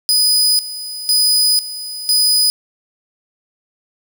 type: tone with tremolo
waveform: sawtooth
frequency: 4978 Hz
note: D#8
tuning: in tune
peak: -8 dBFS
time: 0.09-2.5 s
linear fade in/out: 0 ms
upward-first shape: square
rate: 1 Hz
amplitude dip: 80%
effects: 8-bit